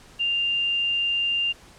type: tone with frequency modulation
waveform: sine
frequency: 2794 Hz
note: F7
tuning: in tune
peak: -21 dBFS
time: 0.19-1.53 s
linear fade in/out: 20 ms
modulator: 29.8 Hz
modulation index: 0.23
effects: pink hiss -50 dBFS RMS until 1.78 s + low-pass 9000 Hz 12 dB/octave